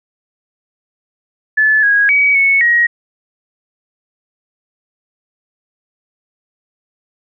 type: tone with pitch steps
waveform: sine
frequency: 1732 / 1649 / 2268 / 2208 / 1890 Hz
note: A6 / G#6 / C#7 / C#7 / A#6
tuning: -28 / -13 / +39 / -7 / +23 cents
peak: -8 dBFS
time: 1.57-2.87 s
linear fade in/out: 10 ms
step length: 260 ms
effects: none